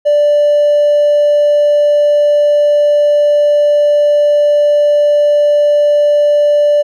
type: tone with hard clipping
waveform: triangle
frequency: 587.3 Hz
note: D5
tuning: in tune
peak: -7 dBFS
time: 0.05-6.83 s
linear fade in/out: 20 ms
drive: 4 dB
effects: none